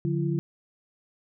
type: tone cluster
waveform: sine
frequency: 146.1 / 179 / 339.6 Hz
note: D3 / F3 / F4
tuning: -9 / +43 / -48 cents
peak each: -26 / -30 / -30 dBFS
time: 0.05-0.39 s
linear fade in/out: 0 ms
effects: none